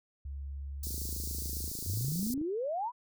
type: tone with pitch glide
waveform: sine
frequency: 69.5 to 70.1 Hz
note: C#2 to C#2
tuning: +5 to +20 cents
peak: -37 dBFS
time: 0.25-1.7 s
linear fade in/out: 5 ms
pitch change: +15 cents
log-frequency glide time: 0.48-1.13 s
type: high-pass noise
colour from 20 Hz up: white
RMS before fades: -40 dBFS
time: 0.83-2.34 s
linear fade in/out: 5 ms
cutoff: 4300 Hz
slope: 48 dB/octave
type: click train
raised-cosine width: 3 ms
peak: -32 dBFS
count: 43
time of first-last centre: 0.87-2.414 s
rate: 27.2 Hz
type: exponential sweep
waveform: sine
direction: up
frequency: 79.9 to 1023 Hz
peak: -31 dBFS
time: 1.84-2.92 s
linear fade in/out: 50 ms
effects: none